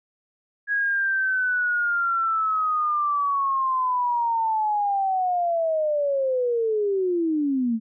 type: linear sweep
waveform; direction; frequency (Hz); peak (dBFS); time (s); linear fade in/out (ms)
sine; down; 1661.2 to 217.2; -20; 0.67-7.8; 50
effects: none